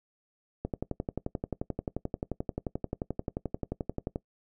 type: click train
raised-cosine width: 2 ms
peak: -18 dBFS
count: 41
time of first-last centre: 0.65-4.159 s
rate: 11.4 Hz
effects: noise-tail reverb RT60 0.1 s tail -20 dB re dry